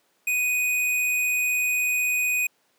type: tone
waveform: square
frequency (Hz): 2489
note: D#7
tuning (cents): 0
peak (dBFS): -22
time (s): 0.27-2.47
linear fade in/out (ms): 5
effects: pink hiss -66 dBFS RMS until 2.78 s + high-pass 300 Hz 12 dB/octave